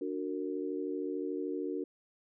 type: chord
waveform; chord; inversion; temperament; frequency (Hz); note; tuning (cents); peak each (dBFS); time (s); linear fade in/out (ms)
sine; D augmented; none; just; 293.7 / 367.1 / 458.9; D4 / F#4 / A#4; 0 / -14 / -27; -37 / -37 / -39; 0.01-1.84; 5
effects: none